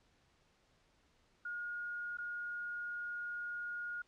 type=tone with dropouts; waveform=sine; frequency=1432 Hz; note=F6; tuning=43 cents sharp; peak=-39 dBFS; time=1.45-4.02 s; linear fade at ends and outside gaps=5 ms; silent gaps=2.172-2.184 s; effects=pink hiss -72 dBFS RMS until 4.07 s + low-pass 6000 Hz 12 dB/octave